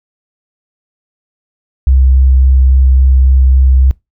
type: tone with vibrato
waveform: sine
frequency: 65.41 Hz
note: C2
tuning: in tune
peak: -4 dBFS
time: 1.87-3.91 s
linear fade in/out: 0 ms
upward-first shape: sine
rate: 3.6 Hz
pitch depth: 10 cents each way
effects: noise-tail reverb RT60 0.2 s tail -23 dB re dry